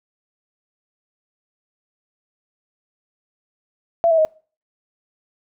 sine tone with pitch steps, 674 / 650.3 / 627.4 Hz, E5 / E5 / D#5, +38 / -24 / +14 cents, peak -12 dBFS, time 4.04-4.25 s, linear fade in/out 0 ms, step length 70 ms, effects noise-tail reverb RT60 0.4 s tail -26 dB re dry

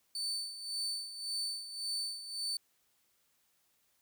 35% pulse tone with tremolo, 4526 Hz, C#8, 35 cents sharp, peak -32 dBFS, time 0.15-2.57 s, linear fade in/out 2 ms, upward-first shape sine, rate 1.8 Hz, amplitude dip 70%, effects white hiss -74 dBFS RMS until 4.01 s

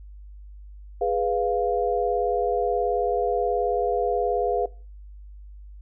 sine chord, F diminished, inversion first, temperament equal, 415.3 / 493.9 / 698.5 Hz, Ab4 / Cb5 / F5, 0 / 0 / 0 cents, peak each -25 dBFS, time 1.01-4.66 s, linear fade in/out 5 ms, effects noise-tail reverb RT60 0.4 s tail -22 dB re dry + added 50 Hz sine -40 dBFS peak until 5.81 s

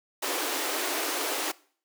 pink high-pass noise, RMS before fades -30 dBFS, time 0.22-1.52 s, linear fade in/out 10 ms, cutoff 280 Hz, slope 96 dB/octave, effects noise-tail reverb RT60 0.5 s tail -22 dB re dry

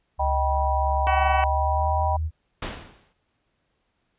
sine tone with pitch glide, 69.3 to 79.15 Hz, C#2 to D#2, 0 to +30 cents, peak -23 dBFS, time 0.18-2.31 s, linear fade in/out 50 ms, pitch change +230 cents, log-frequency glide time 1.36-2.01 s
sine chord, Eb augmented, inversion none, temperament just, 622.3 / 777.8 / 972.3 Hz, Eb5 / G5 / B5, 0 / -14 / -27 cents, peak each -29 / -25 / -26 dBFS, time 0.19-2.17 s, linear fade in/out 10 ms
harmonic tone, 377.3 Hz, F#4, 34 cents sharp, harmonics 2 / 3 / 4 / 5 / 6 / 7 / 8, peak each -23 / -28 / -31 / -34 / -33 / -35 / -39 dBFS, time 1.07-1.44 s, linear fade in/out 0 ms
pink noise with exponential decay, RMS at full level -27 dBFS, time 2.62-3.13 s, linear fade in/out 5 ms, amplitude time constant 110 ms
effects pink hiss -72 dBFS RMS until 4.18 s + resampled to 8000 Hz

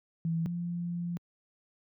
sine tone pair in turn, 164.81 / 173 Hz, E3 / F3, 0 / -16 cents, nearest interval minor second, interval 84 cents, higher second, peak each -27 / -31 dBFS, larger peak first, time 0.25-0.46 / 0.46-1.17 s, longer second, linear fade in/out 0 ms, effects high-pass 100 Hz 12 dB/octave

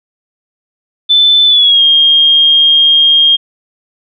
sine tone with pitch glide, 3520 to 3228 Hz, A7 to G#7, 0 to -50 cents, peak -4 dBFS, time 1.09-3.37 s, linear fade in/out 20 ms, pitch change -150 cents, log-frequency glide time 1.46-1.82 s, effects none

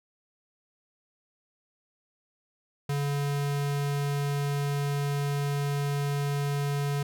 square tone, 142.6 Hz, C#3, 49 cents sharp, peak -27 dBFS, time 2.89-7.03 s, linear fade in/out 5 ms, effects none

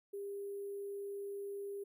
sine tone with sample-and-hold, 400.6 Hz, G4, 38 cents sharp, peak -40 dBFS, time 0.13-1.84 s, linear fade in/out 10 ms, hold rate 11025 Hz, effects none

